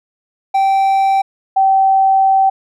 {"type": "tone pair in turn", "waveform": ["triangle", "sine"], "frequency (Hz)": [778, 772.6], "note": ["G5", "G5"], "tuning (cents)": [-13, -25], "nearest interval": "unison", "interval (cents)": 12, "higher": "first", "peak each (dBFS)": -8, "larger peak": "neither", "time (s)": [[0.54, 1.22], [1.56, 2.5]], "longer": "second", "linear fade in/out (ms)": 10, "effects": []}